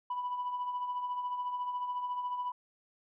sine tone with tremolo, 988 Hz, B5, in tune, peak -29 dBFS, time 0.1-2.52 s, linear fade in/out 5 ms, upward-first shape triangle, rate 14 Hz, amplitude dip 60%, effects tanh soft clip ceiling -29 dBFS

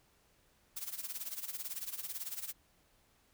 blue noise with tremolo, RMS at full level -39 dBFS, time 0.76-2.53 s, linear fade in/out 10 ms, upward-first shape sine, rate 18 Hz, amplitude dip 80%, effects pink hiss -70 dBFS RMS until 3.33 s

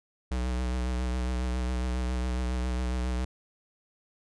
square tone with vibrato, 62.2 Hz, B1, 13 cents sharp, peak -28 dBFS, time 0.31-3.25 s, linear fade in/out 5 ms, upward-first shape sine, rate 7.3 Hz, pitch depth 32 cents each way, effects resampled to 22050 Hz

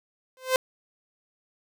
sawtooth tone with exponential growth, 517 Hz, C5, 21 cents flat, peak -12 dBFS, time 0.37-0.56 s, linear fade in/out 1 ms, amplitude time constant 40 ms, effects none

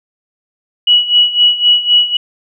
sine tone with tremolo, 2928 Hz, F#7, 19 cents flat, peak -4 dBFS, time 0.87-2.17 s, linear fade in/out 5 ms, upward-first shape sine, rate 3.9 Hz, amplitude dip 80%, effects none

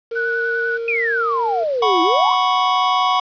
triangle tone, 461.8 Hz, A#4, 16 cents flat, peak -20 dBFS, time 0.11-1.64 s, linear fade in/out 10 ms
sine tone with vibrato, 1480 Hz, F#6, in tune, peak -19 dBFS, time 0.15-0.78 s, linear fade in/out 20 ms, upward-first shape sine, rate 10 Hz, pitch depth 19 cents each way
sine exponential two-way sweep, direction down then up, 2529 to 322.2 to 1138 Hz, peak -17 dBFS, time 0.88-2.34 s, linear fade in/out 2 ms, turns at 2.02 s
square chord, F# suspended fourth, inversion none, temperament equal, 740 / 987.8 / 1108.7 Hz, F#5 / B5 / C#6, 0 / 0 / 0 cents, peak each -20 / -21 / -18 dBFS, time 1.82-3.2 s, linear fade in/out 5 ms
effects resampled to 11025 Hz + 7-bit

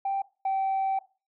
sine tone pair in turn, 784 / 773.2 Hz, G5 / G5, 0 / -24 cents, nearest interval unison, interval 24 cents, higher first, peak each -24 / -22 dBFS, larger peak second, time 0.05-0.22 / 0.45-0.99 s, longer second, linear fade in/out 5 ms, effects noise-tail reverb RT60 0.3 s tail -18 dB re dry + tanh soft clip ceiling -22 dBFS

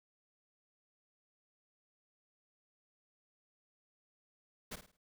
pink noise with echo, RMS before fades -43 dBFS, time 4.71-4.76 s, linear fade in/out 10 ms, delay 53 ms, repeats 4, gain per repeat -9 dB, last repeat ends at 4.972 s, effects none

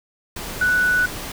sine tone in noise, 1481 Hz, F#6, 1 cent sharp, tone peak -15 dBFS, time 0.61-1.06 s, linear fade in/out 5 ms, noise pink, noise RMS -31 dBFS, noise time 0.36-1.32 s, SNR +13 dB, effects none

